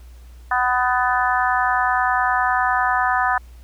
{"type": "harmonic tone", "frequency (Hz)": 249.9, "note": "B3", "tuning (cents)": 21, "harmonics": [3, 4, 5, 6, 7], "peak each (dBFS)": [-21, -22, -23, -24, -24], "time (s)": [0.51, 3.38], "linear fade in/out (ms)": 5, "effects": ["added 60 Hz sine -39 dBFS peak until 3.63 s", "pink hiss -55 dBFS RMS until 3.63 s"]}